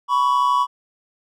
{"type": "tone pair together", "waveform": "triangle", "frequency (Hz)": [987.8, 1119.8], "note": ["B5", "C#6"], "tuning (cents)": [0, 17], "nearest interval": "major second", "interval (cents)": 217, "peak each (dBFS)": -16, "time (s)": [0.08, 0.67], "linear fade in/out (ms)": 50, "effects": []}